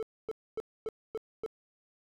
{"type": "tone bursts", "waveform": "triangle", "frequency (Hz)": 440.2, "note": "A4", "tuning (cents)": 1, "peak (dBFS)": -30, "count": 6, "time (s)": [0, 1.462], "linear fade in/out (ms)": 0, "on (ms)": 27, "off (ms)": 260, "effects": []}